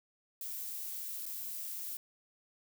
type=noise with dropouts; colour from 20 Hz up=violet; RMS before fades=-41 dBFS; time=0.41-1.97 s; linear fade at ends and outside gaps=2 ms; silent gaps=1.257-1.262 s; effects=none